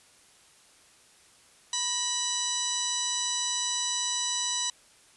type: harmonic tone with a mistuned harmonic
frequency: 987.8 Hz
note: B5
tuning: in tune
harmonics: 1 / 2 / 3 / 4 / 5 / 6 / 7 / 8 / 9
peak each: -38 / -42 / -37 / -32 / -43 / -32 / -43 / -35 / -43 dBFS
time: 1.73-4.7 s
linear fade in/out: 2 ms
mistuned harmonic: 2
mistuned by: -76 cents
effects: white hiss -58 dBFS RMS until 5.16 s + resampled to 24000 Hz